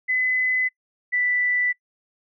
sine tone pair in turn, 2017 / 1977.8 Hz, B6 / B6, +36 / +2 cents, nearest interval unison, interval 34 cents, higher first, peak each -19 dBFS, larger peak neither, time 0.08-0.69 / 1.12-1.73 s, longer neither, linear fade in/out 20 ms, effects noise-tail reverb RT60 0.1 s tail -23 dB re dry

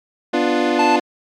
25% pulse chord, B diminished, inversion none, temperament equal with one note detuned, 246.9 / 294.5 / 349.2 Hz, B3 / D4 / F4, 0 / +5 / 0 cents, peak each -17 / -16 / -15 dBFS, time 0.33-1 s, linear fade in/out 10 ms
square tone, 880 Hz, A5, in tune, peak -14 dBFS, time 0.79-0.96 s, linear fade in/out 2 ms
effects low-pass 4000 Hz 12 dB/octave + MP3 96 kbps

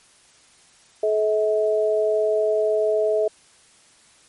sine tone pair together, 429.4 / 641.7 Hz, A4 / E5, -42 / -47 cents, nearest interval perfect fifth, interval 695 cents, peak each -20 dBFS, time 1.03-3.28 s, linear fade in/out 5 ms, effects white hiss -54 dBFS RMS until 4.28 s + MP3 48 kbps

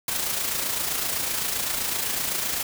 white noise with amplitude modulation, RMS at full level -25 dBFS, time 0.08-2.63 s, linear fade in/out 2 ms, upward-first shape sine, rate 27.8 Hz, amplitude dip 45%, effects none

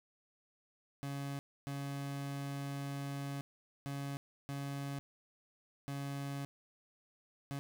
30% pulse tone bursts at uneven times, 140 Hz, C#3, 18 cents sharp, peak -36 dBFS, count 6, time 1.03-1.39 / 1.67-3.41 / 3.86-4.17 / 4.49-4.99 / 5.88-6.45 / 7.51-7.59 s, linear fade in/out 0 ms, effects none

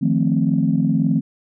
sine chord, F dominant seventh, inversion third, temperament equal, 155.56 / 174.61 / 220 / 261.6 Hz, Eb3 / F3 / A3 / C4, 0 / 0 / 0 / 0 cents, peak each -20 dBFS, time 0.01-1.21 s, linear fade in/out 20 ms, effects tanh soft clip ceiling -5 dBFS

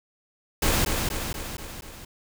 pink noise with echo, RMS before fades -22 dBFS, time 0.62-0.85 s, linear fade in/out 5 ms, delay 240 ms, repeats 5, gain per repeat -4 dB, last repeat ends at 2.05 s, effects none

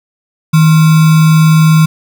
sine tone with sample-and-hold, 158.9 Hz, D#3, 37 cents sharp, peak -3 dBFS, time 0.53-1.86 s, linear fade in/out 10 ms, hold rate 1225 Hz, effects none

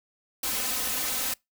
white noise with comb filter, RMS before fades -29 dBFS, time 0.43-1.34 s, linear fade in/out 5 ms, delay 3.9 ms, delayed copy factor +0.8, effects noise-tail reverb RT60 0.2 s tail -26 dB re dry

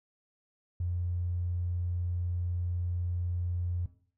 triangle tone, 88 Hz, F2, 14 cents sharp, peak -25 dBFS, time 0.8-3.86 s, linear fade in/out 5 ms, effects noise-tail reverb RT60 0.5 s tail -18 dB re dry + tanh soft clip ceiling -27 dBFS

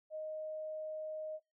sine tone, 622.3 Hz, D#5, in tune, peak -39 dBFS, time 0.1-1.4 s, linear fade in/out 50 ms, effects noise-tail reverb RT60 0.2 s tail -22 dB re dry

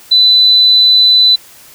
sine tone, 3998 Hz, B7, 20 cents sharp, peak -4 dBFS, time 0.11-1.36 s, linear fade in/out 10 ms, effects white hiss -39 dBFS RMS until 1.74 s

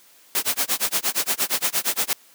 white noise with tremolo, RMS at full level -20 dBFS, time 0.35-2.13 s, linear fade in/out 0 ms, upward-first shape sine, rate 8.6 Hz, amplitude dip 100%, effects white hiss -53 dBFS RMS until 2.34 s + high-pass 200 Hz 12 dB/octave

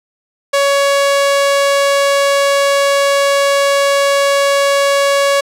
sawtooth tone, 560 Hz, C#5, 18 cents sharp, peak -6 dBFS, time 0.53-5.41 s, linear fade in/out 10 ms, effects low-pass 11000 Hz 12 dB/octave

